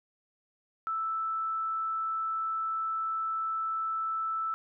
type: tone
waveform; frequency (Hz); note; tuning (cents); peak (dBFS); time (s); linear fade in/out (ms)
sine; 1318.5; E6; 0; -29; 0.87-4.54; 0
effects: none